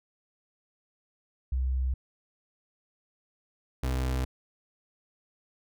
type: tone pair in turn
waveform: sine / 35% pulse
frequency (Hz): 64.5 / 64.23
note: C2 / C2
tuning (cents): -24 / -31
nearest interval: unison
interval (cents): 7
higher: first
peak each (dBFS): -25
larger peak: neither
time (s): 1.52-1.94 / 3.83-4.25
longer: neither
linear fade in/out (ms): 5
effects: none